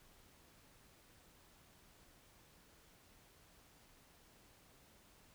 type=silence; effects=pink hiss -66 dBFS RMS until 5.34 s